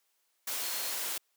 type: tone in noise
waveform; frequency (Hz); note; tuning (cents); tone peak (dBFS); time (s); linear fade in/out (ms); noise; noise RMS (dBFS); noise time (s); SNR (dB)
sine; 4270; C8; +34; -44; 0.62-0.92; 5; white; -35; 0.47-1.18; -12
effects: white hiss -75 dBFS RMS until 1.36 s + high-pass 400 Hz 12 dB/octave